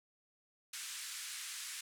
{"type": "band-pass noise", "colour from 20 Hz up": "white", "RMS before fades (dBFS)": -45, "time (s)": [0.73, 1.81], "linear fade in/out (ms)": 5, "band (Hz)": [1400, 10000], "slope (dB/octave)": 24, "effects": []}